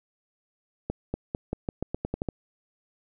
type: accelerating click train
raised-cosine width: 2 ms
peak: -15 dBFS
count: 11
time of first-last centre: 0.9-2.288 s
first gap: 240 ms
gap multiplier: 0.87
effects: none